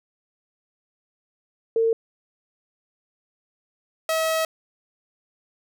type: tone pair in turn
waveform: sine / sawtooth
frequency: 453.6 / 642.7 Hz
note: A#4 / E5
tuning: -47 / -44 cents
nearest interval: tritone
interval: 603 cents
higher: second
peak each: -17 dBFS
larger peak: neither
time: 1.76-1.93 / 4.09-4.45 s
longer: second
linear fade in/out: 2 ms
effects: none